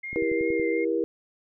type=tone with vibrato; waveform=sine; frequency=2116 Hz; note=C7; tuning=19 cents sharp; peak=-32 dBFS; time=0.03-0.85 s; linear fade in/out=10 ms; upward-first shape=triangle; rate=2.7 Hz; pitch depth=23 cents each way
type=click train; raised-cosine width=3 ms; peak=-27 dBFS; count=6; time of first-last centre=0.13-0.597 s; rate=10.7 Hz
type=chord; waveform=sine; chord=E diminished; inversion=none; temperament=just; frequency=329.6 / 395.6 / 474.7 Hz; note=E4 / G4 / Bb4; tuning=0 / +16 / +31 cents; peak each=-27 / -29 / -26 dBFS; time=0.16-1.04 s; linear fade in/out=0 ms
effects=none